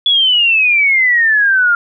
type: exponential sweep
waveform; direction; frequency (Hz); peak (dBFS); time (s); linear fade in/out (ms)
sine; down; 3426 to 1390; -8; 0.06-1.75; 2
effects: none